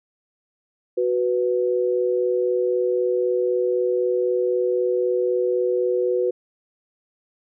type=tone pair together; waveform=sine; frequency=370 / 493.9 Hz; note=F#4 / B4; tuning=0 / 0 cents; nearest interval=perfect fourth; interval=500 cents; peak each=-21 dBFS; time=0.97-6.31 s; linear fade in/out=10 ms; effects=none